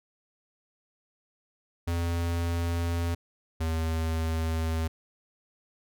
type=tone pair in turn; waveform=square; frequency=85.1 / 80.88 Hz; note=F2 / E2; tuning=-44 / -32 cents; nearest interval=minor second; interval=88 cents; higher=first; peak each=-27 dBFS; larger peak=neither; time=1.87-3.15 / 3.6-4.88 s; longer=neither; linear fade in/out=10 ms; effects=none